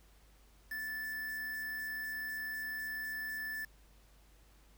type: tone with quantisation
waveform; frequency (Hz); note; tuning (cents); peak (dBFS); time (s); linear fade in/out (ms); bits
triangle; 1754; A6; -6; -36; 0.71-3.65; 5; 8
effects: added 50 Hz sine -61 dBFS peak until 4.77 s + pink hiss -67 dBFS RMS until 4.77 s